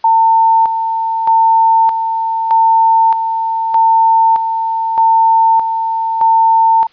sine tone with tremolo, 900 Hz, A5, 39 cents sharp, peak -6 dBFS, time 0.04-6.87 s, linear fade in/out 5 ms, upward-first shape square, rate 0.81 Hz, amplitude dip 55%, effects white hiss -49 dBFS RMS until 6.92 s + resampled to 11025 Hz

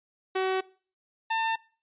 sawtooth tone pair in turn, 377.6 / 898.1 Hz, F#4 / A5, +35 / +35 cents, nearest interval octave + minor third, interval 1500 cents, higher second, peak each -21 dBFS, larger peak neither, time 0.35-0.61 / 1.3-1.56 s, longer neither, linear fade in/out 10 ms, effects noise-tail reverb RT60 0.4 s tail -21 dB re dry + resampled to 8000 Hz

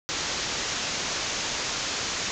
white low-pass noise, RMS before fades -30 dBFS, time 0.09-2.31 s, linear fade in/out 0 ms, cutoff 7100 Hz, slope 96 dB/octave, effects none

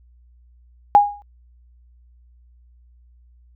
sine tone with exponential decay, 820 Hz, G#5, 22 cents flat, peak -4 dBFS, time 0.95-1.22 s, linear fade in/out 0 ms, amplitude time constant 57 ms, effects added 60 Hz sine -49 dBFS peak until 3.55 s

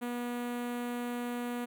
sawtooth tone with notch filter, 242.1 Hz, B3, 34 cents flat, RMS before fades -36 dBFS, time 0.01-1.66 s, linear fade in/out 20 ms, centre 5200 Hz, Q 0.88, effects none

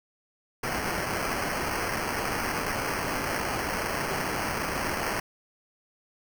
white noise with sample-and-hold, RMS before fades -30 dBFS, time 0.63-5.2 s, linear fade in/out 5 ms, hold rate 3675 Hz, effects none

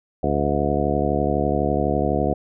harmonic tone, 72 Hz, D2, 34 cents flat, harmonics 1 / 2 / 3 / 4 / 5 / 6 / 7 / 9 / 10, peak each -27 / -27 / -27 / -27 / -27 / -27 / -27 / -27 / -27 dBFS, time 0.23-2.34 s, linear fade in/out 5 ms, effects none

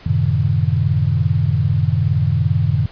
sine chord, F# diminished seventh, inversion none, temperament equal with one note detuned, 92.5 / 110 / 130.81 / 153.24 Hz, F#2 / A2 / C3 / Eb3, 0 / 0 / 0 / -26 cents, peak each -19 dBFS, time 0.06-2.86 s, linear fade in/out 5 ms, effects pink hiss -42 dBFS RMS until 2.91 s + resampled to 11025 Hz

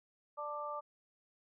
harmonic tone, 295.1 Hz, D4, 8 cents sharp, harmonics 2 / 3 / 4, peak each -43 / -45 / -41 dBFS, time 0.37-0.81 s, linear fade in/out 20 ms, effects none

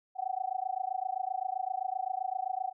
sine tone with amplitude modulation, 753 Hz, F#5, 30 cents sharp, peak -27 dBFS, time 0.15-2.73 s, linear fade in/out 50 ms, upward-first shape sine, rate 27.7 Hz, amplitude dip 100%, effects none

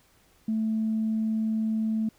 sine tone, 220 Hz, A3, in tune, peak -23 dBFS, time 0.48-2.09 s, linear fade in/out 5 ms, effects tanh soft clip ceiling -19 dBFS + pink hiss -62 dBFS RMS until 2.18 s

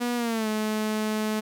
sawtooth tone with pitch glide, 241.8 to 215.4 Hz, B3 to A3, -36 to -37 cents, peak -21 dBFS, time 0-1.41 s, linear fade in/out 20 ms, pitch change -201 cents, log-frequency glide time 0.16-0.48 s, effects none

